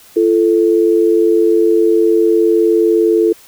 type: tone pair together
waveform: sine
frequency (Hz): 340.3 / 440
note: F4 / A4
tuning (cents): -45 / 0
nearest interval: major third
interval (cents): 445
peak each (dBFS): -11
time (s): 0.16-3.33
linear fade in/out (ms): 10
effects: white hiss -43 dBFS RMS until 3.47 s